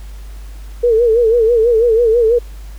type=tone with vibrato; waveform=sine; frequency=461 Hz; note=A#4; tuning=19 cents flat; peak=-8 dBFS; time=0.83-2.39 s; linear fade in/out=10 ms; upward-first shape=sine; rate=6.1 Hz; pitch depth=96 cents each way; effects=added 50 Hz sine -28 dBFS peak until 2.78 s + pink hiss -45 dBFS RMS until 2.78 s